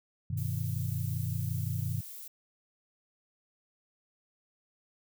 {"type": "chord", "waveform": "sine", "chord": "G augmented", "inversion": "none", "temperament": "equal", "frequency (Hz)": [98, 123.47, 155.56], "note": ["G2", "B2", "D#3"], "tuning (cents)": [0, 0, 0], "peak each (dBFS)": [-34, -34, -36], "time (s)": [0.3, 2.01], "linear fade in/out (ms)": 5}
{"type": "noise", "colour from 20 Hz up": "violet", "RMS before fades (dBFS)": -45, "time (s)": [0.37, 2.28], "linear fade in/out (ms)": 5}
{"effects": []}